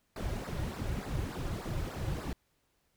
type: noise with flanger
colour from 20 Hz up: brown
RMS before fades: -36 dBFS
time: 0.16-2.33 s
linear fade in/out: 2 ms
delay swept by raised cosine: 0.31 to 4.61 ms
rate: 3.4 Hz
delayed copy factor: -0.95
effects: pink hiss -75 dBFS RMS until 2.96 s